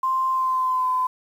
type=tone with pitch glide; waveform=sine; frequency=1046.5 to 1017.9 Hz; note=C6 to C6; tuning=0 to -48 cents; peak=-19 dBFS; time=0.03-1.07 s; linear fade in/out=5 ms; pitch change=-48 cents; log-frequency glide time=0.31-0.87 s; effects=8-bit